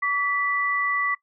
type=tone pair together; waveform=sine; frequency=1142.8 / 1975.5 Hz; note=D6 / B6; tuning=-48 / 0 cents; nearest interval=major sixth; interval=948 cents; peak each=-24 dBFS; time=0.02-1.15 s; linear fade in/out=10 ms; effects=noise-tail reverb RT60 0.1 s tail -20 dB re dry